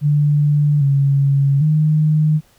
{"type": "tone with pitch steps", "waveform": "sine", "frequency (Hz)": [147.1, 139.1, 153.8], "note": ["D3", "C#3", "D#3"], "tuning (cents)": [3, 6, -20], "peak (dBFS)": -11, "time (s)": [0.01, 2.41], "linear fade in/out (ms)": 50, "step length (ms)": 800, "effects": ["pink hiss -54 dBFS RMS until 2.58 s"]}